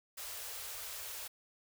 white band-stop noise, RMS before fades -44 dBFS, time 0.17-1.28 s, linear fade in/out 10 ms, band 110 to 410 Hz, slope 48 dB/octave, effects none

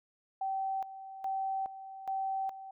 sine tone with tremolo, 772 Hz, G5, 27 cents flat, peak -31 dBFS, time 0.41-2.71 s, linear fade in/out 5 ms, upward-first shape square, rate 1.2 Hz, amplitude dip 75%, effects none

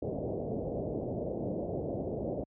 white low-pass noise, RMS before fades -35 dBFS, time 0.02-2.44 s, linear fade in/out 5 ms, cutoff 640 Hz, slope 48 dB/octave, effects high-pass 60 Hz 12 dB/octave

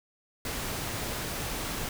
pink noise, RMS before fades -34 dBFS, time 0.45-1.89 s, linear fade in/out 2 ms, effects none

